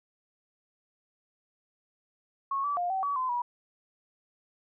sine tone with pitch steps, 1097 / 1153 / 707 / 765 / 1137 / 1026 / 967 Hz, C#6 / D6 / F5 / G5 / C#6 / C6 / B5, -18 / -32 / +21 / -42 / +44 / -34 / -37 cents, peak -27 dBFS, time 2.51-3.42 s, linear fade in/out 5 ms, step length 130 ms, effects none

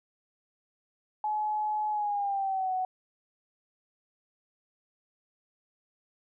sine tone with pitch glide, 850 to 744.3 Hz, G#5 to F#5, +40 to +10 cents, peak -27 dBFS, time 1.24-2.85 s, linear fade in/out 2 ms, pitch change -230 cents, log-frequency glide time 1.9-2.73 s, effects none

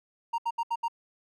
triangle tone bursts, 929 Hz, A#5, 6 cents flat, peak -24 dBFS, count 5, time 0.33-0.883 s, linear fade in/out 10 ms, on 53 ms, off 72 ms, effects none

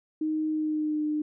sine tone with pitch glide, 310.9 to 302.6 Hz, D#4 to D#4, -1 to -48 cents, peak -25 dBFS, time 0.21-1.22 s, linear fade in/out 5 ms, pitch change -47 cents, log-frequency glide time 0.49-1.04 s, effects none

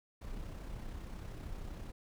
brown noise with amplitude modulation, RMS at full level -42 dBFS, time 0.21-1.92 s, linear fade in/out 10 ms, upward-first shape sine, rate 32.8 Hz, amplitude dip 40%, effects none

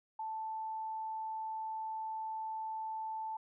sine tone, 880 Hz, A5, in tune, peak -37 dBFS, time 0.19-3.37 s, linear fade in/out 5 ms, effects none

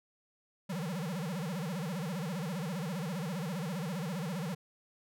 square tone with vibrato, 172.4 Hz, F3, 22 cents flat, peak -35 dBFS, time 0.69-4.55 s, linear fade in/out 10 ms, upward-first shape sine, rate 15 Hz, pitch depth 250 cents each way, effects none

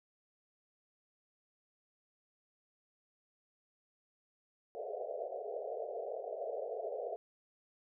white band-pass noise, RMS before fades -41 dBFS, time 4.75-7.16 s, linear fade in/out 0 ms, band 410 to 710 Hz, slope 96 dB/octave, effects none

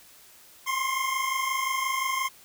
25% pulse tone pair together, 1046.5 / 1072.2 Hz, C6 / C6, 0 / +42 cents, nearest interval unison, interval 42 cents, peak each -25 dBFS, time 0.66-2.29 s, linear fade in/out 20 ms, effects white hiss -53 dBFS RMS until 2.44 s

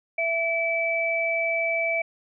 sine tone pair together, 664 / 2306 Hz, E5 / D7, +12 / -32 cents, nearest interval octave + minor seventh, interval 2156 cents, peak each -26 / -24 dBFS, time 0.18-2.02 s, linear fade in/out 5 ms, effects none

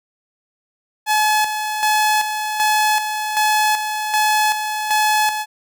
sawtooth tone with tremolo, 854 Hz, G#5, 48 cents sharp, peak -10 dBFS, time 1.06-5.46 s, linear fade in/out 50 ms, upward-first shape square, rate 1.3 Hz, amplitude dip 55%, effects none

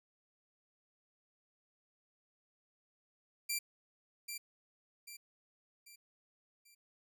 10% pulse tone with echo, 2359 Hz, D7, 7 cents sharp, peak -25 dBFS, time 3.49-3.59 s, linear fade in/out 10 ms, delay 790 ms, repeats 4, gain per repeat -7 dB, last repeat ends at 6.75 s, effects none

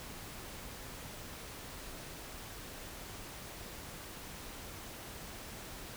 silence, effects pink hiss -47 dBFS RMS until 5.96 s

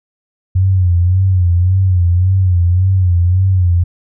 sine tone with vibrato, 91 Hz, F#2, 28 cents flat, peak -8 dBFS, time 0.55-3.84 s, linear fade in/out 10 ms, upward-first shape sine, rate 1.8 Hz, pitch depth 85 cents each way, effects none

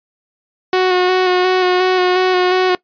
sawtooth tone with vibrato, 366.7 Hz, F#4, 15 cents flat, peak -7 dBFS, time 0.73-2.75 s, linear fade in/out 2 ms, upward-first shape square, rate 2.8 Hz, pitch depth 17 cents each way, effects noise-tail reverb RT60 0.1 s tail -21 dB re dry + resampled to 11025 Hz

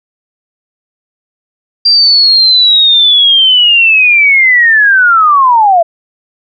sine linear sweep, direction down, 4748 to 652 Hz, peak -3 dBFS, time 1.85-5.83 s, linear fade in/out 10 ms, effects none

